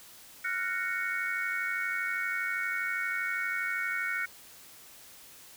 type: chord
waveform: sine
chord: Gb major seventh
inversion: third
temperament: just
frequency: 1387.5 / 1480 / 1850 / 2220 Hz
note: F6 / Gb6 / Bb6 / Db7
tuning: -12 / 0 / -14 / +2 cents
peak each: -37 / -34 / -36 / -34 dBFS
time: 0.44-4.26 s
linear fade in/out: 10 ms
effects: white hiss -52 dBFS RMS until 5.56 s